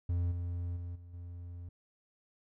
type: tone with level steps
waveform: triangle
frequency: 87.31 Hz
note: F2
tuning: in tune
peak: -27 / -32 / -36 / -46 / -40 dBFS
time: 0.09-1.69 s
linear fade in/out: 5 ms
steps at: 0.31 / 0.76 / 0.95 / 1.13 s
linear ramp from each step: 10 ms
effects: none